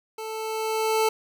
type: tone with level ramp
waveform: 25% pulse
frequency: 440 Hz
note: A4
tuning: in tune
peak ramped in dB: -29 to -15 dBFS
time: 0.18-1.09 s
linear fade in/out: 5 ms
effects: none